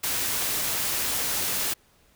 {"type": "noise", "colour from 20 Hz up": "white", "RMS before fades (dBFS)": -27, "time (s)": [0.03, 1.74], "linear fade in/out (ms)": 10, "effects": ["pink hiss -61 dBFS RMS until 2.15 s"]}